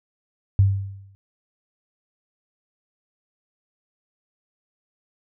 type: tone with exponential decay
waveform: sine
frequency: 98 Hz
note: G2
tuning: in tune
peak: -10 dBFS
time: 0.59-1.15 s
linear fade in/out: 0 ms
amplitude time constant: 120 ms
effects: none